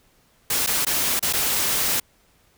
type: noise with dropouts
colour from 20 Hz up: white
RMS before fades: -22 dBFS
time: 0.5-2 s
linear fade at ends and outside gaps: 5 ms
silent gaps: 0.664-0.672 / 0.85-0.866 / 1.194-1.226 / 1.327-1.334 s
effects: pink hiss -60 dBFS RMS until 2.57 s